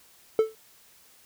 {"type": "tone with exponential decay", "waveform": "triangle", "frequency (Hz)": 440, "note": "A4", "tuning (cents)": 0, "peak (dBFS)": -12, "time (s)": [0.39, 0.55], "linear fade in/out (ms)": 1, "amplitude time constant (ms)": 33, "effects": ["white hiss -57 dBFS RMS until 1.25 s"]}